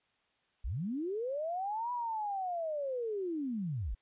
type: linear two-way sweep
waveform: sine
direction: up then down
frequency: 37.39 to 987.8 to 37.39 Hz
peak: -33 dBFS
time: 0.64-3.95 s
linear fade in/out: 10 ms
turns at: 1.92 s
effects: white hiss -74 dBFS RMS until 4.01 s + resampled to 8000 Hz